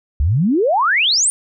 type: exponential sweep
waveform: sine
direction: up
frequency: 63.4 to 9397 Hz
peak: -12 dBFS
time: 0.2-1.3 s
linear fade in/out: 0 ms
effects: none